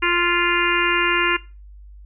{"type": "harmonic tone", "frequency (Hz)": 348.5, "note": "F4", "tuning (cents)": -4, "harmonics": [1, 3, 4, 5, 6, 7, 8], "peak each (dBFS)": [-24, -24, -24, -24, -24, -24, -24], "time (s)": [0.02, 1.37], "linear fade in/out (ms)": 10, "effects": ["noise-tail reverb RT60 0.3 s tail -19 dB re dry", "added 50 Hz sine -39 dBFS peak until 2.05 s"]}